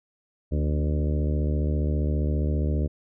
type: harmonic tone with a mistuned harmonic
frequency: 74.9 Hz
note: D2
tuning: 35 cents sharp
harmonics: 1 / 2 / 3 / 4 / 5 / 6 / 7 / 8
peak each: -23 / -29 / -33 / -35 / -37 / -39 / -40 / -41 dBFS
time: 0.51-2.88 s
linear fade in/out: 20 ms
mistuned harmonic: 3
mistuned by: +39 cents
effects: none